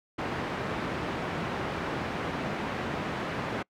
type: band-pass noise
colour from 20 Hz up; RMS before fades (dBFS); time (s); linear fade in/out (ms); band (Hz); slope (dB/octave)
pink; -33; 0.18-3.63; 10; 120 to 2100; 12
effects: noise-tail reverb RT60 0.1 s tail -26 dB re dry